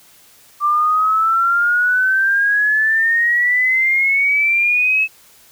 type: exponential sweep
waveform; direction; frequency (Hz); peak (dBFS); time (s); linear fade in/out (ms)
sine; up; 1174.7 to 2600; -12; 0.6-5.08; 50
effects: white hiss -48 dBFS RMS until 5.51 s